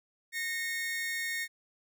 40% pulse tone pair together, 1845 / 2178 Hz, A#6 / C#7, -18 / -31 cents, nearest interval minor third, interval 287 cents, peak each -33 / -36 dBFS, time 0.32-1.48 s, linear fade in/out 50 ms, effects none

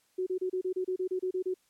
sine tone bursts, 370 Hz, F#4, in tune, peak -28 dBFS, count 12, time 0.18-1.542 s, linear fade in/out 10 ms, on 86 ms, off 30 ms, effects white hiss -70 dBFS RMS until 1.69 s + low-pass 12000 Hz 12 dB/octave

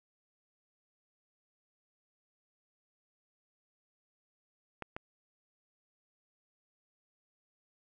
clicks, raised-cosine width 0.5 ms, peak -24 dBFS, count 2, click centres 4.823 / 4.965 s, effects none

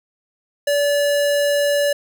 square tone, 576 Hz, D5, 34 cents flat, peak -16 dBFS, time 0.67-1.93 s, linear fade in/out 5 ms, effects none

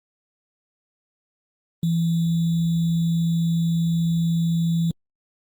sine tone with sample-and-hold, 166.8 Hz, E3, 21 cents sharp, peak -18 dBFS, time 1.83-4.91 s, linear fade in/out 2 ms, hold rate 3675 Hz, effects Opus 32 kbps

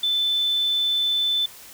sine tone, 3520 Hz, A7, in tune, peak -19 dBFS, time 0.03-1.46 s, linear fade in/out 5 ms, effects white hiss -44 dBFS RMS until 1.73 s

